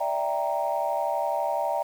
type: chord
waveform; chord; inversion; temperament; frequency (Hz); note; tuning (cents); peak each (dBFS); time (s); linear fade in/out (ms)
sine; E half-diminished seventh; third; equal; 587.3 / 659.3 / 784 / 932.3; D5 / E5 / G5 / Bb5; 0 / 0 / 0 / 0; -29; 0-1.83; 10
effects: tanh soft clip ceiling -15 dBFS + 8-bit